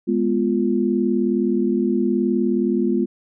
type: chord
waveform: sine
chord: F diminished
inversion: first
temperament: equal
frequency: 207.7 / 246.9 / 349.2 Hz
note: Ab3 / Cb4 / F4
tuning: 0 / 0 / 0 cents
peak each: -21 dBFS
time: 0.07-3.06 s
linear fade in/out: 20 ms
effects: none